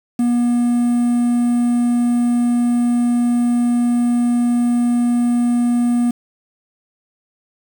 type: tone with quantisation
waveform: triangle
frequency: 240.4 Hz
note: B3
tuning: 46 cents flat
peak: -11 dBFS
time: 0.19-6.11 s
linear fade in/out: 5 ms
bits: 6
effects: none